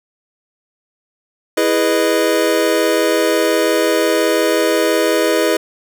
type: chord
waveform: square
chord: E major seventh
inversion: none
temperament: equal with one note detuned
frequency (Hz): 329.6 / 415.3 / 493.9 / 617.2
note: E4 / G#4 / B4 / D#5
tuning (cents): 0 / 0 / 0 / -14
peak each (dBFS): -19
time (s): 1.57-5.57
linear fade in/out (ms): 5
effects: none